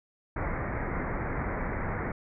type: low-pass noise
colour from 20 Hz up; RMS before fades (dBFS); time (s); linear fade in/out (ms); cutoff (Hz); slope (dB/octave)
pink; -32; 0.36-2.12; 5; 2200; 96
effects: none

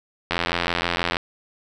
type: click train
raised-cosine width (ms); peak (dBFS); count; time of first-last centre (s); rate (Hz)
0.3; -5; 75; 0.31-1.168; 86.2
effects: none

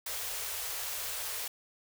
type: band-stop noise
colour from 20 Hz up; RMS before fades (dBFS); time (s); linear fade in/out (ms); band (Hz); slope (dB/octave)
white; -37; 0.06-1.48; 5; 110 to 410; 96
effects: none

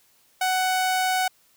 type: tone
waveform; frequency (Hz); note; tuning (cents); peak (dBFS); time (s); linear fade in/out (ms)
sawtooth; 745; F#5; +12; -17; 0.41-1.28; 5
effects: white hiss -61 dBFS RMS until 1.56 s

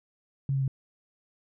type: tone with pitch steps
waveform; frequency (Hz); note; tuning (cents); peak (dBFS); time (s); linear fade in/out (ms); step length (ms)
sine; 137.4 / 135.43 / 133.49; C#3 / C#3 / C3; -15 / -40 / +35; -24; 0.49-0.679; 2; 63
effects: none

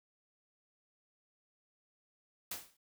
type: noise with exponential decay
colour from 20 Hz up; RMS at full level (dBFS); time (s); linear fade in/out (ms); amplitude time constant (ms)
white; -37; 2.51-2.77; 5; 55
effects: none

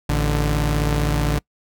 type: tone pair together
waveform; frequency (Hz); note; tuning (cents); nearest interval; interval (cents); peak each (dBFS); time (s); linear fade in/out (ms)
sawtooth; 55.54 / 147.5; A1 / D3; +17 / +8; octave + perfect fourth; 1691; -16 / -17; 0.09-1.39; 5
effects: noise-tail reverb RT60 0.1 s tail -25 dB re dry

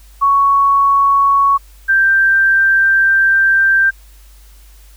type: tone pair in turn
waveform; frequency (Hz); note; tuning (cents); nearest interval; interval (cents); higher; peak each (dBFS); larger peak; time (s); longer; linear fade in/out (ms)
sine; 1113 / 1574; C#6 / G6; +7 / +7; tritone; 600; second; -8; neither; 0.21-1.58 / 1.88-3.91; second; 20
effects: added 50 Hz sine -39 dBFS peak until 4.96 s + white hiss -49 dBFS RMS until 4.96 s

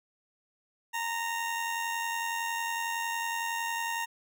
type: tone with amplitude modulation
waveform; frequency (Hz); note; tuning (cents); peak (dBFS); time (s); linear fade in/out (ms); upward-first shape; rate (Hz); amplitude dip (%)
20% pulse; 925; A#5; -14; -24; 0.93-4.06; 20; sine; 90.9; 40
effects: none

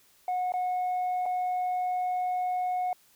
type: tone with dropouts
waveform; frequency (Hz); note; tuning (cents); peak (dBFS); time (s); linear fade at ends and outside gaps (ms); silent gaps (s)
sine; 729; F#5; -26; -24; 0.28-2.93; 2; 0.521-0.538 / 1.257-1.261
effects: tanh soft clip ceiling -25 dBFS + white hiss -62 dBFS RMS until 3.15 s

